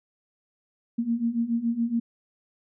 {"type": "beating tone pair", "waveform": "sine", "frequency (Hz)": [228.7, 235.8], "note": ["A#3", "A#3"], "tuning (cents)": [-33, 20], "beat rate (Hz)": 7.1, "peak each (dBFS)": [-28, -25], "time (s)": [0.98, 2], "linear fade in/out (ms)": 10, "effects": []}